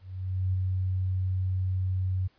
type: tone with ADSR envelope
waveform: sine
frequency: 93.2 Hz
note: F#2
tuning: 13 cents sharp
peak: -23 dBFS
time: 0-2.28 s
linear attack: 540 ms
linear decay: 6 ms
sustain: -2 dB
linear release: 15 ms
effects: pink hiss -66 dBFS RMS until 2.38 s + resampled to 11025 Hz